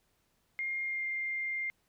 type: tone with pitch glide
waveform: sine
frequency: 2124 to 2107 Hz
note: C7 to C7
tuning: +25 to +12 cents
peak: -32 dBFS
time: 0.59-1.7 s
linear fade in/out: 0 ms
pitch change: -13 cents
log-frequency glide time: 0.85-1.06 s
effects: pink hiss -74 dBFS RMS until 1.88 s